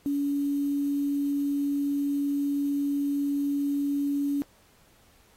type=tone with quantisation; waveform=sine; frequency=283.8 Hz; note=C#4; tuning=41 cents sharp; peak=-24 dBFS; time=0.06-4.42 s; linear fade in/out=0 ms; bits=8; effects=pink hiss -61 dBFS RMS until 5.36 s + AAC 48 kbps